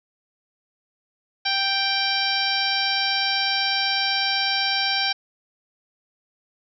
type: harmonic tone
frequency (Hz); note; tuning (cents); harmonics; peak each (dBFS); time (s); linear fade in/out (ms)
784; G5; 0; 1 / 2 / 3 / 4 / 5 / 6 / 7; -28 / -28 / -28 / -28 / -28 / -28 / -28; 1.45-5.13; 10
effects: none